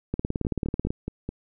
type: two click trains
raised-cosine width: 3 ms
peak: -13 / -17 dBFS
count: 15 / 5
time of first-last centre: 0.14-0.905 / 0.45-1.29 s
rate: 18.3 / 4.76 Hz
effects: none